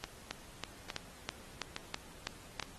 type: two click trains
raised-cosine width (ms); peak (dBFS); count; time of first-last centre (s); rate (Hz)
0.2; -18 / -21; 8 / 4; 0.31-2.598 / 0.04-2.626; 3.06 / 1.16
effects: pink hiss -55 dBFS RMS until 2.78 s + AAC 32 kbps